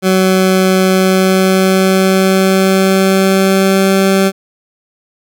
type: tone with pitch glide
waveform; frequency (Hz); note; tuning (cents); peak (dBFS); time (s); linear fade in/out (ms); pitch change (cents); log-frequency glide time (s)
20% pulse; 187.8 to 193.08; F#3 to G3; +26 to -26; -3; 0.02-4.32; 50; +48; 0.82-3.98
effects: none